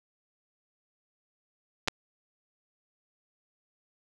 clicks, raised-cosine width 0.2 ms, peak -13 / -7 dBFS, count 2, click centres 1.876 / 1.883 s, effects none

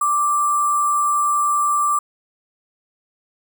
sine tone with sample-and-hold, 1174.7 Hz, D6, in tune, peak -15 dBFS, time 0.01-1.99 s, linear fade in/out 5 ms, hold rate 8820 Hz, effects none

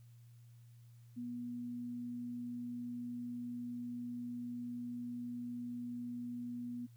sine tone, 242.1 Hz, B3, 34 cents flat, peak -40 dBFS, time 1.16-6.87 s, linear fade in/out 20 ms, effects added 118 Hz sine -56 dBFS peak until 6.96 s + white hiss -75 dBFS RMS until 6.96 s

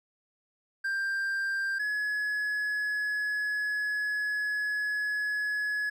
triangle tone pair in turn, 1585 / 1692 Hz, G6 / G#6, +19 / +32 cents, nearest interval minor second, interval 113 cents, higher second, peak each -26 dBFS, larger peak neither, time 0.84-1.79 / 1.79-5.9 s, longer second, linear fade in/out 10 ms, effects none

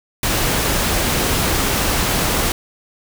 pink noise, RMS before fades -18 dBFS, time 0.23-2.52 s, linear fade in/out 2 ms, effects none

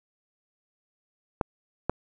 clicks, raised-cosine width 1 ms, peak -10 dBFS, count 2, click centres 1.412 / 1.896 s, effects none

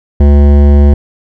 sine tone with hard clipping, 71.7 Hz, D2, 41 cents flat, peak -4 dBFS, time 0.2-0.94 s, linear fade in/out 5 ms, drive 15 dB, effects none

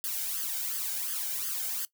blue noise with flanger, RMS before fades -33 dBFS, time 0.04-1.85 s, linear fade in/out 0 ms, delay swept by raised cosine 0.62 to 1.36 ms, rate 2.8 Hz, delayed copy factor +0.8, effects noise-tail reverb RT60 0.1 s tail -19 dB re dry

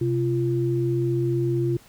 sine tone pair together, 129 / 344.4 Hz, C3 / F4, -24 / -24 cents, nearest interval octave + perfect fourth, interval 1700 cents, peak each -23 / -23 dBFS, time 0.01-1.77 s, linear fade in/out 5 ms, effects pink hiss -52 dBFS RMS until 1.88 s

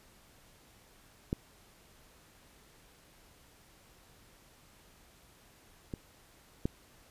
clicks, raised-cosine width 3 ms, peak -18 / -24 / -17 dBFS, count 3, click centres 1.329 / 5.938 / 6.655 s, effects pink hiss -61 dBFS RMS until 7.1 s + resampled to 32000 Hz

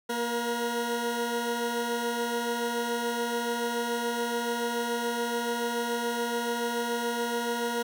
20% pulse tone pair together, 234.6 / 476.2 Hz, A#3 / A#4, +11 / +37 cents, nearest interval octave, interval 1226 cents, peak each -27 / -25 dBFS, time 0.09-7.83 s, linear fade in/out 10 ms, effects none

